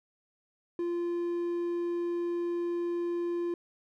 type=tone; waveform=triangle; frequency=345.9 Hz; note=F4; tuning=17 cents flat; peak=-27 dBFS; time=0.79-3.54 s; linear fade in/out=2 ms; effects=none